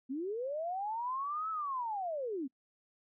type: linear two-way sweep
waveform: sine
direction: up then down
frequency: 246.9 to 1318.5 to 246.9 Hz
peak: -34 dBFS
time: 0.09-2.48 s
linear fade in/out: 20 ms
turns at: 1.5 s
effects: noise-tail reverb RT60 0.1 s tail -22 dB re dry